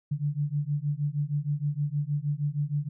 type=beating tone pair; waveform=sine; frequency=143 / 149.4 Hz; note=D3 / D3; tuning=-46 / +30 cents; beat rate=6.4 Hz; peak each=-29 dBFS; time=0.11-2.89 s; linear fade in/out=10 ms; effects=none